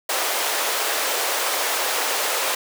pink high-pass noise, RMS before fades -23 dBFS, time 0.09-2.55 s, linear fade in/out 5 ms, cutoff 470 Hz, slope 24 dB/octave, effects none

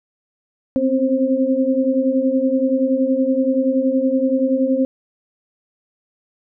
sine tone cluster, 256.7 / 267.3 / 529 Hz, C4 / C4 / C5, -33 / +37 / +19 cents, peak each -19 dBFS, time 0.76-4.85 s, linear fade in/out 0 ms, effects none

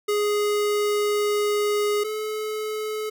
square tone pair in turn, 415.3 / 429.9 Hz, G#4 / A4, 0 / -40 cents, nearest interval minor second, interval 60 cents, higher second, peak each -21 / -27 dBFS, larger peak first, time 0.08-2.04 / 2.04-3.1 s, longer first, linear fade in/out 10 ms, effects none

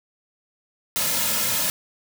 white noise with comb filter, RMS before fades -23 dBFS, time 0.96-1.7 s, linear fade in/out 0 ms, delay 2.6 ms, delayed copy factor -0.95, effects none

